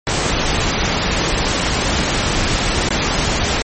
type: noise with dropouts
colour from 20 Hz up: pink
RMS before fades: -17 dBFS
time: 0.07-3.62 s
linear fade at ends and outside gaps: 1 ms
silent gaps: 2.888-2.905 s
effects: MP3 32 kbps